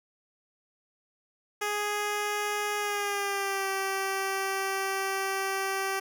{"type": "tone with pitch glide", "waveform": "10% pulse", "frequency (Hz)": [415.3, 387.5], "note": ["G#4", "G4"], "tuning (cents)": [0, -20], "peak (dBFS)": -20, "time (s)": [1.61, 6], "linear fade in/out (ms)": 10, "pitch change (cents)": -120, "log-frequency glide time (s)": [2.78, 3.68], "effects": []}